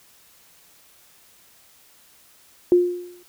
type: tone with exponential decay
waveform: sine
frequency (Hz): 354.6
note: F4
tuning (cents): +26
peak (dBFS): -9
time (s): 2.72-3.23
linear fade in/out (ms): 1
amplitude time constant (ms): 110
effects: white hiss -54 dBFS RMS until 3.28 s